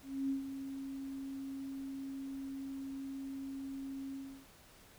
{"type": "tone with ADSR envelope", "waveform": "sine", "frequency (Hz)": 271.4, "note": "C#4", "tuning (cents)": -36, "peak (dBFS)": -31, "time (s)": [0.02, 4.47], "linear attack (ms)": 280, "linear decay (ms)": 120, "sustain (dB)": -9, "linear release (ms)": 330, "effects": ["pink hiss -60 dBFS RMS until 4.98 s"]}